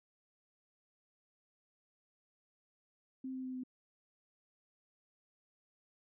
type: tone with pitch steps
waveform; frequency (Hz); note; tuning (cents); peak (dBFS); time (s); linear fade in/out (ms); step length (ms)
sine; 261.6 / 259.5 / 257.4 / 255.3; C4 / C4 / C4 / C4; 0 / -14 / -28 / -42; -39; 3.24-3.636; 5; 99
effects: none